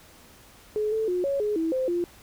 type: tone with pitch steps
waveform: sine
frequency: 425.4 / 440.7 / 359.9 / 556 / 419.5 / 325.2 / 519 / 348.1 Hz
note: G#4 / A4 / F#4 / C#5 / G#4 / E4 / C5 / F4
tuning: +42 / +3 / -48 / +5 / +17 / -23 / -14 / -6 cents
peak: -23 dBFS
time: 0.76-2.04 s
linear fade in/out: 0 ms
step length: 160 ms
effects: pink hiss -52 dBFS RMS until 2.22 s